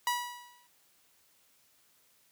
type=tone with exponential decay; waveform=sawtooth; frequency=972 Hz; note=B5; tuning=28 cents flat; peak=-22 dBFS; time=0.07-0.67 s; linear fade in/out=1 ms; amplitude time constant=130 ms; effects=white hiss -67 dBFS RMS until 2.31 s + high-pass 60 Hz 12 dB/octave